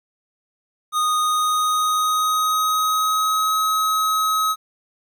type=tone with pitch glide; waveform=square; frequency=1238 to 1275 Hz; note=D#6 to D#6; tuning=-9 to +42 cents; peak=-18 dBFS; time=0.92-4.56 s; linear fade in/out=50 ms; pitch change=+51 cents; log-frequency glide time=1.18-3.56 s; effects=10-bit